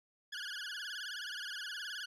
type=tone with vibrato; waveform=20% pulse; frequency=1568 Hz; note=G6; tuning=in tune; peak=-35 dBFS; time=0.32-2.06 s; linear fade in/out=10 ms; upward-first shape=sine; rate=19 Hz; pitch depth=160 cents each way; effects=low-pass 8000 Hz 12 dB/octave